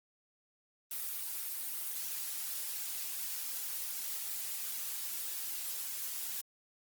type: noise with flanger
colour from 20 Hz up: blue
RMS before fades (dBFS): -39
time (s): 0.91-6.41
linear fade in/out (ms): 2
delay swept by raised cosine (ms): 1.6 to 6.6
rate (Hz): 2.6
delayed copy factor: -0.9
effects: Opus 32 kbps